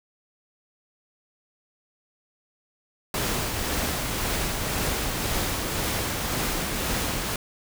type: noise with tremolo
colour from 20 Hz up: pink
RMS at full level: -26 dBFS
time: 3.14-7.36 s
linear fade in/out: 2 ms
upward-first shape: triangle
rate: 1.9 Hz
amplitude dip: 30%
effects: none